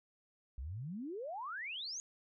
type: exponential sweep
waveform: sine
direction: up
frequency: 58.3 to 6800 Hz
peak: -40 dBFS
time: 0.58-2 s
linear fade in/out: 0 ms
effects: none